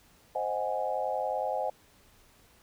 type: chord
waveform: sine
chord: Ab dominant seventh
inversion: first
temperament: equal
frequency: 523.3 / 622.3 / 740 / 830.6 Hz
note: C5 / Eb5 / Gb5 / Ab5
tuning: 0 / 0 / 0 / 0 cents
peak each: -34 dBFS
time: 0.35-1.7 s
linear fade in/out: 5 ms
effects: pink hiss -61 dBFS RMS until 2.62 s